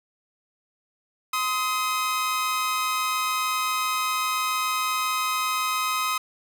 sawtooth tone pair together, 1035.7 / 1263 Hz, C6 / D#6, -18 / +26 cents, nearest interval minor third, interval 344 cents, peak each -25 / -21 dBFS, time 1.33-6.18 s, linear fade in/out 5 ms, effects none

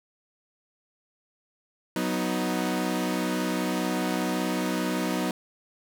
sawtooth chord, B major, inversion second, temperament equal with one note detuned, 185 / 246.9 / 312 Hz, F#3 / B3 / D#4, 0 / 0 / +5 cents, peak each -26 dBFS, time 1.96-5.31 s, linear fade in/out 2 ms, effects none

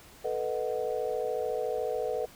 sine chord, B dominant seventh, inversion third, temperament equal, 440 / 493.9 / 622.3 / 740 Hz, A4 / B4 / D#5 / F#5, 0 / 0 / 0 / 0 cents, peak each -33 / -32 / -36 / -38 dBFS, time 0.24-2.26 s, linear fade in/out 10 ms, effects pink hiss -53 dBFS RMS until 2.35 s

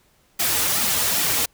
white noise with flanger, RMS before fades -21 dBFS, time 0.39-1.46 s, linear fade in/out 10 ms, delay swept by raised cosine 1.8 to 5.5 ms, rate 2.5 Hz, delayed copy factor -1, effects pink hiss -60 dBFS RMS until 1.53 s

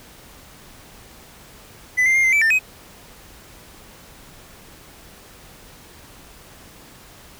triangle tone with pitch steps, 2003 / 2092 / 2119 / 2077 / 2317 / 1796 / 2525 Hz, B6 / C7 / C7 / C7 / D7 / A6 / D#7, +24 / -1 / +21 / -13 / -24 / +35 / +25 cents, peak -12 dBFS, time 1.97-2.593 s, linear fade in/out 20 ms, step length 89 ms, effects pink hiss -45 dBFS RMS until 7.39 s

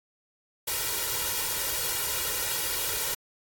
white noise with comb filter, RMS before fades -29 dBFS, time 0.67-3.15 s, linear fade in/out 10 ms, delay 2.1 ms, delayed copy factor +0.95, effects AAC 64 kbps

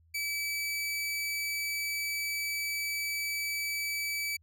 sawtooth tone, 2300 Hz, D7, 37 cents flat, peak -28 dBFS, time 0.14-4.37 s, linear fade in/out 10 ms, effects added 82 Hz sine -61 dBFS peak until 4.42 s

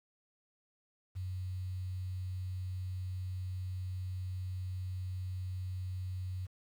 sine tone with quantisation, 92.5 Hz, F#2, in tune, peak -36 dBFS, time 1.15-6.47 s, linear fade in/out 20 ms, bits 10, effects none

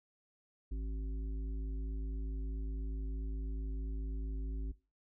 harmonic tone with a mistuned harmonic, 53.8 Hz, A1, 38 cents flat, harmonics 1 / 3 / 5 / 7, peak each -35 / -54 / -50 / -57 dBFS, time 0.71-4.72 s, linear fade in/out 10 ms, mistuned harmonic 1, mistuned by -49 cents, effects noise-tail reverb RT60 0.3 s tail -19 dB re dry

